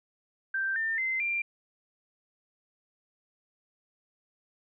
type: tone with pitch steps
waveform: sine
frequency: 1568 / 1801.2 / 2069 / 2377 Hz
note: G6 / A6 / C7 / D7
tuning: 0 / +40 / -20 / +20 cents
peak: -27 dBFS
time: 0.54-1.42 s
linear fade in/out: 5 ms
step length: 220 ms
effects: none